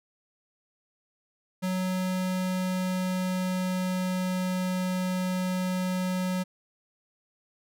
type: tone with pitch glide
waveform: square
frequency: 185 to 183.93 Hz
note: F#3 to F#3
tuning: 0 to -10 cents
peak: -27 dBFS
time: 1.62-6.44 s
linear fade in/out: 20 ms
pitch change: -10 cents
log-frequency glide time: 1.79-4.68 s
effects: none